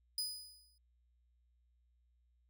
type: tone with exponential decay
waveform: sawtooth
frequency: 4978 Hz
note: D#8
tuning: in tune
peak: -31 dBFS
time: 0.18-0.78 s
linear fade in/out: 2 ms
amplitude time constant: 130 ms
effects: added 60 Hz sine -70 dBFS peak until 2.49 s